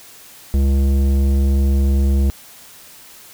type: tone with tanh clipping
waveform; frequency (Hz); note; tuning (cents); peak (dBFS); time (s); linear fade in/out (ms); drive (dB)
triangle; 68.4; C#2; -23; -14; 0.54-2.3; 0; 17
effects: white hiss -42 dBFS RMS until 3.33 s